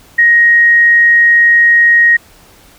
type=tone; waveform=sine; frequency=1878 Hz; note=A#6; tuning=12 cents sharp; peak=-4 dBFS; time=0.18-2.17 s; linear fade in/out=10 ms; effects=pink hiss -43 dBFS RMS until 2.78 s